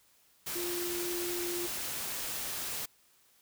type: tone in noise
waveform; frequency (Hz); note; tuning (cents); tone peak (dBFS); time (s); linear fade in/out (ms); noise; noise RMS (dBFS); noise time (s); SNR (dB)
sine; 349.7; F4; +2; -35; 0.55-1.67; 10; white; -37; 0.46-2.86; -1
effects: white hiss -66 dBFS RMS until 3.41 s